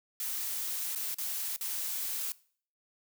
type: noise with dropouts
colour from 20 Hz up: blue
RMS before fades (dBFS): -35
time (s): 0.2-2.32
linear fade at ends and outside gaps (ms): 1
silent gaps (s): 0.95-0.958 / 1.144-1.184 / 1.562-1.61
effects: noise-tail reverb RT60 0.5 s tail -21 dB re dry